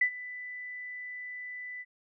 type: tone with ADSR envelope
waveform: sine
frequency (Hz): 1990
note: B6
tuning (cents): +13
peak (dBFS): -20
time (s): 0.01-1.85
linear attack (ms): 6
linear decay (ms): 81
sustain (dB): -18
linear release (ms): 41
effects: none